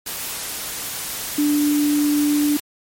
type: tone in noise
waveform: sine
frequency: 293.7 Hz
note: D4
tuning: in tune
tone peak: -15 dBFS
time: 1.38-2.57 s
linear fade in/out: 5 ms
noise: white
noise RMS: -28 dBFS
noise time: 0.06-2.6 s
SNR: +10 dB
effects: MP3 64 kbps